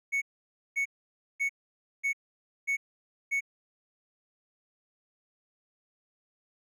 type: tone bursts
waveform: triangle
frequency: 2217 Hz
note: C#7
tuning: in tune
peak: -24 dBFS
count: 6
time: 0.12-3.408 s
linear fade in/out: 20 ms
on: 98 ms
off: 540 ms
effects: none